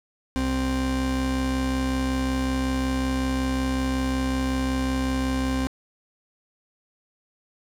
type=tone pair together; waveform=40% pulse; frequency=65.4 / 261.6 Hz; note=C2 / C4; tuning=0 / 0 cents; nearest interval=2 octaves; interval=2400 cents; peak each=-26 / -25 dBFS; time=0.36-5.67 s; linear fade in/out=0 ms; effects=low-pass 10000 Hz 12 dB/octave + 8-bit